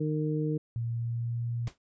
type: harmonic tone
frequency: 153.3 Hz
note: D#3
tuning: 25 cents flat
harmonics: 1 / 2 / 3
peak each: -29 / -32 / -34 dBFS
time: 0-0.58 s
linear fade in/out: 10 ms
type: tone with pitch glide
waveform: sine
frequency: 116.54 to 118.17 Hz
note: A#2 to A#2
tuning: 0 to +24 cents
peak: -29 dBFS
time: 0.76-1.68 s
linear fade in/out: 0 ms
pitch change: +24 cents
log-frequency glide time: 0.88-1.46 s
type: noise with exponential decay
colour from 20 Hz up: pink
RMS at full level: -40 dBFS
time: 1.67-1.78 s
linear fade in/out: 2 ms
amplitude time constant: 22 ms
effects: resampled to 16000 Hz